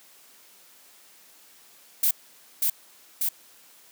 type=noise with echo; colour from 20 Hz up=violet; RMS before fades=-21 dBFS; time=2.03-2.11 s; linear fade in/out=5 ms; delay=590 ms; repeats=2; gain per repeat=-2 dB; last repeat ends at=3.29 s; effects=white hiss -54 dBFS RMS until 3.91 s + high-pass 200 Hz 12 dB/octave